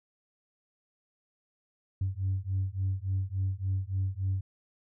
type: beating tone pair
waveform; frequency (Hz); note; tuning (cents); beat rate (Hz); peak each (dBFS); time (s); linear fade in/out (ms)
sine; 93.9 / 97.4; F#2 / G2; +26 / -11; 3.5; -30; 2.01-4.41; 5
effects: tanh soft clip ceiling -23 dBFS